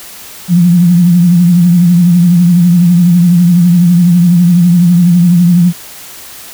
sine tone with vibrato, 174.61 Hz, F3, in tune, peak -3 dBFS, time 0.48-5.73 s, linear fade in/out 50 ms, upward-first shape triangle, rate 12 Hz, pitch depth 78 cents each way, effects white hiss -30 dBFS RMS until 6.53 s

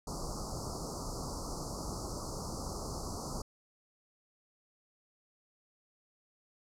pink band-stop noise, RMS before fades -39 dBFS, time 0.07-3.42 s, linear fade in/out 5 ms, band 1300 to 4500 Hz, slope 96 dB/octave, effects low-pass 8000 Hz 12 dB/octave

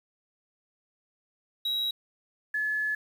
triangle / sine tone pair in turn, 3856 / 1714.6 Hz, B7 / A6, -42 / -45 cents, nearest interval octave + major second, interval 1403 cents, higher first, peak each -25 / -26 dBFS, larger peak first, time 1.65-1.91 / 2.54-2.95 s, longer second, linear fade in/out 5 ms, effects 9-bit

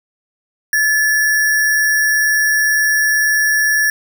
sine tone with sample-and-hold, 1729 Hz, A6, 31 cents flat, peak -11 dBFS, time 0.73-3.9 s, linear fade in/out 2 ms, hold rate 7350 Hz, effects none

